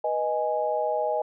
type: chord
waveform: sine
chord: G# minor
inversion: first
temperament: equal with one note detuned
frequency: 488.5 / 622.3 / 830.6 Hz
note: B4 / D#5 / G#5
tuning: -19 / 0 / 0 cents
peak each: -30 / -26 / -28 dBFS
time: 0.04-1.22 s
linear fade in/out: 5 ms
effects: none